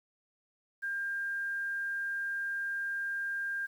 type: tone with quantisation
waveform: sine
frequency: 1600 Hz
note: G6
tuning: 35 cents sharp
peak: -32 dBFS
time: 0.82-3.67 s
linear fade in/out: 20 ms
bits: 10
effects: none